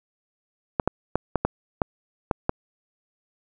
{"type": "clicks", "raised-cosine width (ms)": 1, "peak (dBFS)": -6, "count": 8, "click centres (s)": [0.798, 0.876, 1.156, 1.357, 1.45, 1.818, 2.312, 2.494], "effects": []}